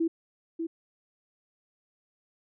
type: tone with echo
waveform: sine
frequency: 329.6 Hz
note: E4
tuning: in tune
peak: -23 dBFS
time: 0-0.08 s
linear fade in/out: 10 ms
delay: 590 ms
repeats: 1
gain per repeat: -6 dB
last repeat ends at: 0.67 s
effects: none